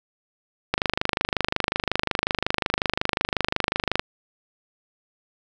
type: click train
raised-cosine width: 0.3 ms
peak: -4 dBFS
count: 84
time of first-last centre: 0.74-3.995 s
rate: 25.5 Hz
effects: none